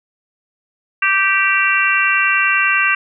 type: harmonic tone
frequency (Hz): 390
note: G4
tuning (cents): -9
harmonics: 3 / 4 / 5 / 6 / 7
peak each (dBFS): -20 / -17 / -20 / -20 / -17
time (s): 1.02-2.95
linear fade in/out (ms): 5
effects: none